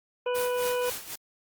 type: harmonic tone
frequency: 493.9 Hz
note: B4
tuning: in tune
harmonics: 1 / 2 / 3 / 5 / 6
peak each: -26 / -34 / -39 / -41 / -42 dBFS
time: 0.26-0.9 s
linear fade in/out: 5 ms
type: noise with tremolo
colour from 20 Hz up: white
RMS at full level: -34 dBFS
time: 0.34-1.16 s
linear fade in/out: 20 ms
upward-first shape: sine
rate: 3.9 Hz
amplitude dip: 75%
effects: Opus 24 kbps